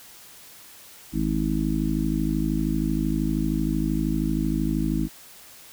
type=harmonic tone; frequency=52.9 Hz; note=G#1; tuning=33 cents sharp; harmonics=1 / 3 / 4 / 5 / 6; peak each=-28 / -28 / -28 / -28 / -28 dBFS; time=1.12-5.09 s; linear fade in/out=50 ms; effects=white hiss -47 dBFS RMS until 5.72 s